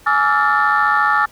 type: tone cluster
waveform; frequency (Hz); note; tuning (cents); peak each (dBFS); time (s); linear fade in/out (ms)
sine; 841 / 1153 / 1304 / 1398 / 1778; G#5 / D6 / E6 / F6 / A6; +22 / -32 / -19 / +1 / +18; -18; 0.06-1.26; 10
effects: tanh soft clip ceiling -5 dBFS + pink hiss -47 dBFS RMS until 1.31 s